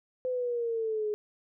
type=exponential sweep; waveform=sine; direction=down; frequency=512 to 416.7 Hz; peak=-28 dBFS; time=0.25-1.14 s; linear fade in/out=0 ms; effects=none